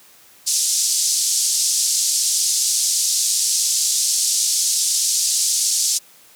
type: band-pass noise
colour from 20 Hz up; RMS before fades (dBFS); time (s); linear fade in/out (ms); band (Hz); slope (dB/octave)
pink; -19; 0.46-5.99; 20; 5100 to 9400; 24
effects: white hiss -49 dBFS RMS until 6.35 s + high-pass 100 Hz 12 dB/octave